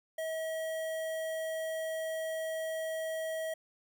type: tone with notch filter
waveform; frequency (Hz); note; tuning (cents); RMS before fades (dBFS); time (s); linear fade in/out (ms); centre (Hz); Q
square; 641; E5; -49; -36; 0.18-3.54; 5; 4700; 1.4
effects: none